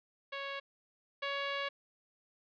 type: tone pair in turn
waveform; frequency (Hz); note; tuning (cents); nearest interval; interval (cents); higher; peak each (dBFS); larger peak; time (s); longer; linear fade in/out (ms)
10% pulse; 554.4 / 559.5; C#5 / C#5; 0 / +16; unison; 16; second; -30 / -26; second; 0.32-0.6 / 1.22-1.69; second; 10
effects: resampled to 11025 Hz